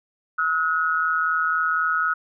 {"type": "tone pair together", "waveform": "sine", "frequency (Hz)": [1287, 1450.9], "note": ["E6", "F#6"], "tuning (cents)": [-42, -34], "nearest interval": "major second", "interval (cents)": 208, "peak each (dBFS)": -22, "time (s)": [0.38, 2.14], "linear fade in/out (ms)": 10, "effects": []}